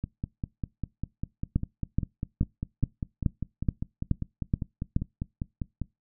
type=two click trains; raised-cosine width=5 ms; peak=-18 / -11 dBFS; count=30 / 9; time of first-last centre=0.04-5.817 / 1.56-4.964 s; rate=5.02 / 2.35 Hz; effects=noise-tail reverb RT60 0.2 s tail -22 dB re dry